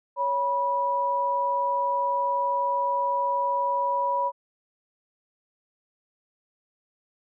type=tone pair together; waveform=sine; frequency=556.9 / 976 Hz; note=C#5 / B5; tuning=+8 / -21 cents; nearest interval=minor seventh; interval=971 cents; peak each=-29 / -23 dBFS; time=0.16-4.32 s; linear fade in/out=50 ms; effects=none